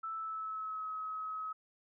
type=tone with pitch glide; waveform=sine; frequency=1318.5 to 1278 Hz; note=E6 to D#6; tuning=0 to +46 cents; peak=-37 dBFS; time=0.03-1.53 s; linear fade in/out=10 ms; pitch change=-54 cents; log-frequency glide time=0.15-0.87 s; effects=none